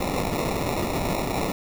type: noise with sample-and-hold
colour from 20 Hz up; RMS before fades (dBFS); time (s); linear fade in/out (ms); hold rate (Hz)
white; -26; 0-1.52; 5; 1575
effects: none